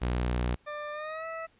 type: tone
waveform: sawtooth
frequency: 61 Hz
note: B1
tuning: 21 cents flat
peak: -23 dBFS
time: 0.01-0.56 s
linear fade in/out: 20 ms
type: tone with pitch glide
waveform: 20% pulse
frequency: 595 to 652.6 Hz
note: D5 to E5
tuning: +22 to -18 cents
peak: -30 dBFS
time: 0.66-1.47 s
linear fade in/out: 20 ms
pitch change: +160 cents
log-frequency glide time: 0.92-1.26 s
effects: pink hiss -66 dBFS RMS until 1.59 s + resampled to 8000 Hz